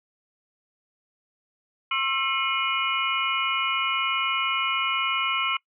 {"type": "tone cluster", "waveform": "sine", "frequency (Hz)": [1076, 1335, 2160, 2443, 2934], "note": ["C6", "E6", "C#7", "D#7", "F#7"], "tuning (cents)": [48, 22, -45, -32, -15], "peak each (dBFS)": -29, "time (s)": [1.91, 5.57], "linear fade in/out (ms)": 5, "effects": ["noise-tail reverb RT60 0.1 s tail -24 dB re dry"]}